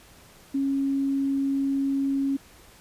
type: tone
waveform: sine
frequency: 274.4 Hz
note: C#4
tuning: 17 cents flat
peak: -22 dBFS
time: 0.54-2.37 s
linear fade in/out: 10 ms
effects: pink hiss -52 dBFS RMS until 2.8 s + resampled to 32000 Hz